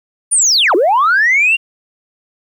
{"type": "linear two-way sweep", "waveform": "sine", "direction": "down then up", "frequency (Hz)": [9640, 321.8, 2822], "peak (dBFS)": -7, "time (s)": [0.31, 1.57], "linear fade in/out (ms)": 20, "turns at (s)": 0.75, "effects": ["tanh soft clip ceiling -5 dBFS", "8-bit"]}